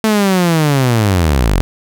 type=linear sweep; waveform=sawtooth; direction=down; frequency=221.9 to 38.89 Hz; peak=-6 dBFS; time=0.04-1.61 s; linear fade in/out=0 ms; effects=none